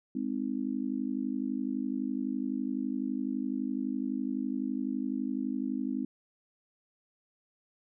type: chord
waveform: sine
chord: Ab major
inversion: none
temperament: just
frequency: 207.7 / 259.6 / 311.5 Hz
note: Ab3 / C4 / Eb4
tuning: 0 / -13 / +2 cents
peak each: -36 / -32 / -37 dBFS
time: 0.15-6.05 s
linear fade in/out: 5 ms
effects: none